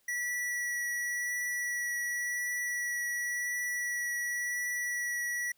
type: tone with vibrato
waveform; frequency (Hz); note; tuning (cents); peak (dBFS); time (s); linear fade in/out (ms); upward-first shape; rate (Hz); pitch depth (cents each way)
square; 1943; B6; -29; -32; 0.08-5.52; 5; triangle; 0.92; 10
effects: white hiss -71 dBFS RMS until 5.57 s